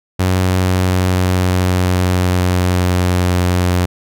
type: tone with pitch glide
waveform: sawtooth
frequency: 92.5 to 89.71 Hz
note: F#2 to F2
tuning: 0 to +47 cents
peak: -8 dBFS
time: 0.19-3.86 s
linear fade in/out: 10 ms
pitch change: -53 cents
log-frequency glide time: 0.48-3.45 s
effects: none